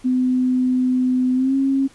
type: tone with pitch glide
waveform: sine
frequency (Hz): 254.1 to 270.8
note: B3 to C#4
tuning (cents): +49 to -40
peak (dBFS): -15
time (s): 0.04-1.88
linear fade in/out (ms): 20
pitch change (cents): +111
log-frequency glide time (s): 1.34-1.55
effects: pink hiss -50 dBFS RMS until 1.94 s + resampled to 24000 Hz